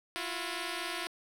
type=tone pair together; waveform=5% pulse; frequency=334.7 / 359 Hz; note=E4 / F4; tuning=+26 / +48 cents; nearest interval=minor second; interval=122 cents; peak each=-26 dBFS; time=0.16-1.07 s; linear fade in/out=0 ms; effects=low-pass 12000 Hz 12 dB/octave + 9-bit